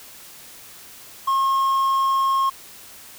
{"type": "tone", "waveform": "triangle", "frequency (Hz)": 1078, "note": "C#6", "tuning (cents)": -49, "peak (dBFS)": -15, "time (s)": [1.27, 2.5], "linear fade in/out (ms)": 10, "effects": ["white hiss -43 dBFS RMS until 3.18 s"]}